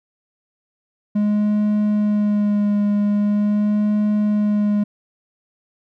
triangle tone with vibrato, 207.7 Hz, G#3, in tune, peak -13 dBFS, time 1.15-4.84 s, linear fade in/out 10 ms, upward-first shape sine, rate 0.43 Hz, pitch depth 18 cents each way, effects none

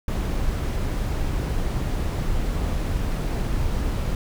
brown noise, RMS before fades -24 dBFS, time 0.08-4.15 s, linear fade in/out 2 ms, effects none

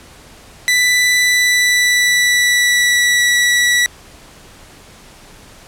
sawtooth tone with pitch glide, 1984 to 1947.7 Hz, B6 to B6, +7 to -25 cents, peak -7 dBFS, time 0.68-3.86 s, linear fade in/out 0 ms, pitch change -32 cents, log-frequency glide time 1.19-3.25 s, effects pink hiss -41 dBFS RMS until 5.67 s + low-pass 11000 Hz 12 dB/octave

